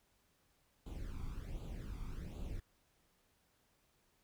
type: noise with flanger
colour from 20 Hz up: brown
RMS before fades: -44 dBFS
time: 0.86-2.6 s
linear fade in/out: 5 ms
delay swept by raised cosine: 0.27 to 0.88 ms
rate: 1.3 Hz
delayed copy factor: +0.75
effects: pink hiss -75 dBFS RMS until 4.23 s